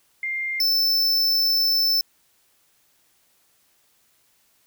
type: tone pair in turn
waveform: sine / square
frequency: 2107 / 5291 Hz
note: C7 / E8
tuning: +12 / +6 cents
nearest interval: octave + major third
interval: 1594 cents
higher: second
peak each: -24 / -18 dBFS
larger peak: second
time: 0.23-0.6 / 0.6-2.01 s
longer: second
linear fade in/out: 2 ms
effects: white hiss -63 dBFS RMS until 4.66 s